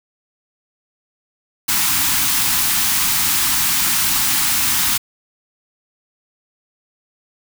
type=band-stop noise; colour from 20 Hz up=white; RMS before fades=-17 dBFS; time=1.68-4.98 s; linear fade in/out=10 ms; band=320 to 790 Hz; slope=48 dB/octave; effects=none